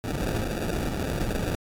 pink noise with sample-and-hold, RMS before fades -28 dBFS, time 0.04-1.55 s, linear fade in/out 0 ms, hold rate 1050 Hz, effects AAC 64 kbps

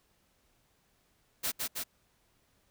white noise with echo, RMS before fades -32 dBFS, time 1.43-1.52 s, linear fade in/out 20 ms, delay 160 ms, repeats 2, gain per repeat -2 dB, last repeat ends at 1.84 s, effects pink hiss -71 dBFS RMS until 2.7 s

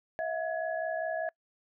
sine tone cluster, 648 / 713 / 1684 Hz, E5 / F5 / G#6, -30 / +36 / +24 cents, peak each -32 / -37 / -38 dBFS, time 0.19-1.29 s, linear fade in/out 0 ms, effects noise-tail reverb RT60 0.1 s tail -25 dB re dry

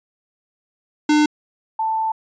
square / sine tone pair in turn, 300 / 884.6 Hz, D4 / A5, +37 / +9 cents, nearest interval octave + perfect fifth, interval 1872 cents, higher second, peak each -13 / -18 dBFS, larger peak first, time 1.09-1.26 / 1.79-2.12 s, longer second, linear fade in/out 5 ms, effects resampled to 16000 Hz

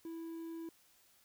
triangle tone with quantisation, 329.6 Hz, E4, in tune, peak -40 dBFS, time 0.05-0.69 s, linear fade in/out 2 ms, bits 11, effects white hiss -68 dBFS RMS until 1.24 s

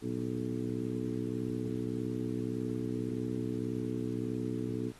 harmonic tone with a mistuned harmonic, 61.74 Hz, B1, in tune, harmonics 2 / 3 / 4 / 5 / 6 / 7, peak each -39 / -42 / -37 / -38 / -43 / -41 dBFS, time 0.01-4.93 s, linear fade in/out 50 ms, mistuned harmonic 2, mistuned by -100 cents, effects pink hiss -58 dBFS RMS until 4.99 s + AAC 32 kbps

